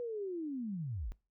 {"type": "linear sweep", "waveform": "sine", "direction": "down", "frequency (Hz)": [491.5, 34.65], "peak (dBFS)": -36, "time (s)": [0, 1.12], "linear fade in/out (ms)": 0, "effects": ["noise-tail reverb RT60 0.3 s tail -23 dB re dry"]}